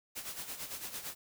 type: noise with tremolo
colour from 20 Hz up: white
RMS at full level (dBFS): -40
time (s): 0.15-1.15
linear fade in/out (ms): 20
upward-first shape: sine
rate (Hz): 8.9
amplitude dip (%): 65
effects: none